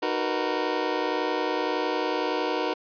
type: chord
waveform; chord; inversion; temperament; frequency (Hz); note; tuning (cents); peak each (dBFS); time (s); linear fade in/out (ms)
25% pulse; B major seventh; first; just; 308.7 / 370.4 / 463 / 493.9; D#4 / F#4 / A#4 / B4; -14 / +2 / -12 / 0; -27; 0.02-2.74; 10
effects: resampled to 11025 Hz

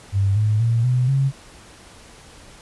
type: tone with pitch steps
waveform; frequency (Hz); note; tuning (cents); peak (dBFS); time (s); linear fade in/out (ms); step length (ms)
sine; 98.4 / 106.69 / 115.67 / 125.42 / 135.98; G2 / G#2 / A#2 / B2 / C#3; +7 / +47 / -13 / +27 / -33; -15; 0.12-1.32; 50; 240
effects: pink hiss -45 dBFS RMS until 2.61 s + resampled to 24000 Hz

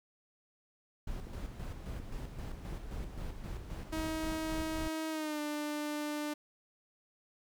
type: noise with tremolo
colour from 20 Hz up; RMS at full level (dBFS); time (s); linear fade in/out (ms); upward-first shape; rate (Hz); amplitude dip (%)
brown; -40; 1.07-4.88; 5; square; 3.8; 45
type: click train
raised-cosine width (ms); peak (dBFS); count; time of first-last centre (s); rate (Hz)
3; -32; 4; 1.27-3.46; 1.37
type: tone with pitch glide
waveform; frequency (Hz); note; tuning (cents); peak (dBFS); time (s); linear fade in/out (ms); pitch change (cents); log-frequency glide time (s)
sawtooth; 317.4 to 297.9; D#4 to D4; +35 to +25; -31; 3.92-6.34; 10; -110; 5.1-5.4
effects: none

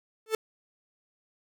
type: tone with exponential growth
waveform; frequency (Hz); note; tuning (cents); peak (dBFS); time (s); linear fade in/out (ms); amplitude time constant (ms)
45% pulse; 440; A4; 0; -21; 0.26-0.35; 2; 18
effects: none

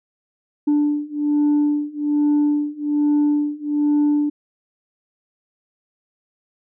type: beating tone pair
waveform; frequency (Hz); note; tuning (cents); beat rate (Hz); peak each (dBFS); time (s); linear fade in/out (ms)
sine; 293.7 / 294.9; D4 / D4; 0 / +7; 1.2; -18 / -17; 0.67-4.3; 10
effects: tanh soft clip ceiling -12 dBFS

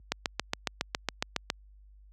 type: click train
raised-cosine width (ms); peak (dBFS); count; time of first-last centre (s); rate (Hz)
0.2; -10; 11; 0.12-1.501; 7.24
effects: added 50 Hz sine -40 dBFS peak until 2.12 s + high-pass 100 Hz 12 dB/octave

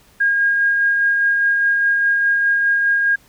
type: tone with tremolo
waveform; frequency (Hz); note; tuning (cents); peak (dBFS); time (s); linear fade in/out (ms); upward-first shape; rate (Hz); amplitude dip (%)
sine; 1625; G#6; -38; -12; 0.2-3.16; 10; sine; 4.9; 25
effects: pink hiss -52 dBFS RMS until 3.28 s

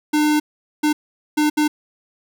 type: tone bursts at uneven times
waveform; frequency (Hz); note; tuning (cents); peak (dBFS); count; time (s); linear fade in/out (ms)
square; 301.3; D4; +44; -15; 4; 0.13-0.4 / 0.83-0.93 / 1.37-1.5 / 1.57-1.68; 10
effects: none

